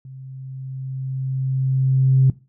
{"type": "tone with level ramp", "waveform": "sine", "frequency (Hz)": 132.2, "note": "C3", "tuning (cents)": 18, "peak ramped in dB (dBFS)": [-35, -9], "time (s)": [0.05, 2.3], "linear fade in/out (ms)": 2, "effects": ["noise-tail reverb RT60 0.3 s tail -20 dB re dry", "tanh soft clip ceiling -5 dBFS"]}